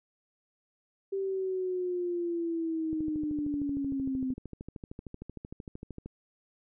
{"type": "linear sweep", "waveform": "sine", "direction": "down", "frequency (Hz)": [392, 256.1], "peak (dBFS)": -29, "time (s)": [1.12, 4.34], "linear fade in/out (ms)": 10}
{"type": "click train", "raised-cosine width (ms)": 3, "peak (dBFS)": -28, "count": 42, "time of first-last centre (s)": [2.93, 6.06], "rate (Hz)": 13.1}
{"effects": []}